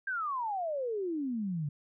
sine exponential sweep, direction down, 1617 to 140 Hz, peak -31 dBFS, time 0.07-1.69 s, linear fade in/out 5 ms, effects none

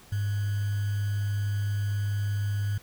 sine tone with sample-and-hold, 101.9 Hz, G#2, 32 cents flat, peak -25 dBFS, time 0.12-2.78 s, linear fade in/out 5 ms, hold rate 1575 Hz, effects pink hiss -53 dBFS RMS until 2.82 s

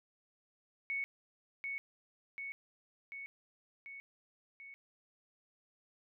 sine tone with echo, 2217 Hz, C#7, in tune, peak -34 dBFS, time 0.9-1.04 s, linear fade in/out 0 ms, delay 740 ms, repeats 5, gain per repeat -3 dB, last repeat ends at 4.74 s, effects none

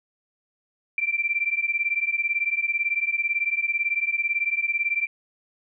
sine beating tone pair, 2344 / 2362 Hz, D7 / D7, -4 / +9 cents, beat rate 18 Hz, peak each -25 dBFS, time 0.98-5.07 s, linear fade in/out 2 ms, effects none

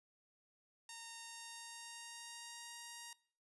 5% pulse tone with pitch glide, 922 to 939.2 Hz, A#5 to A#5, -19 to +13 cents, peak -37 dBFS, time 0.89-3.13 s, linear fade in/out 2 ms, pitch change +32 cents, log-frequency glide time 1.2-2.73 s, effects noise-tail reverb RT60 0.5 s tail -21 dB re dry + resampled to 24000 Hz

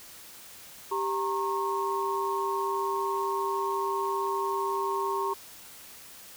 sine tone cluster, 392.3 / 927 / 1085 Hz, G4 / A#5 / C#6, +1 / -10 / -37 cents, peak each -31 dBFS, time 0.91-5.34 s, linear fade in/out 10 ms, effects white hiss -48 dBFS RMS until 6.36 s

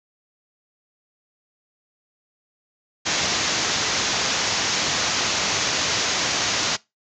white low-pass noise, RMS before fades -23 dBFS, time 3.05-6.77 s, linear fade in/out 20 ms, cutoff 6900 Hz, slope 96 dB/octave, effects noise-tail reverb RT60 0.2 s tail -21 dB re dry + high-pass 80 Hz 12 dB/octave

